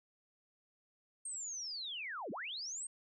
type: linear two-way sweep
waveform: sine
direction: down then up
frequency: 8600 to 170.2 to 8600 Hz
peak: -40 dBFS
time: 1.25-2.87 s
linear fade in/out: 5 ms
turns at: 2.31 s
effects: none